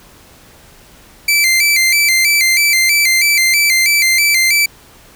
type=tone with vibrato; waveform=sawtooth; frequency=2200 Hz; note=C#7; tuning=14 cents flat; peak=-6 dBFS; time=1.28-4.66 s; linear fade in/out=5 ms; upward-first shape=square; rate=3.1 Hz; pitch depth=92 cents each way; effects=pink hiss -43 dBFS RMS until 5.15 s